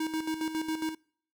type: tone with tremolo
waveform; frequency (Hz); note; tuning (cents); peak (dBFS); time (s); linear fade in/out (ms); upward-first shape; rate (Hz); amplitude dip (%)
square; 316.8; D#4; +31; -29; 0-0.95; 5; square; 7.3; 60
effects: noise-tail reverb RT60 0.6 s tail -26 dB re dry